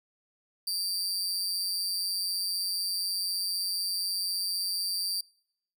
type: tone with amplitude modulation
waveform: sawtooth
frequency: 4699 Hz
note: D8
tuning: in tune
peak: -23 dBFS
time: 0.67-5.21 s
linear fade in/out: 5 ms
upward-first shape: sine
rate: 184 Hz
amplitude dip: 70%
effects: noise-tail reverb RT60 0.7 s tail -26 dB re dry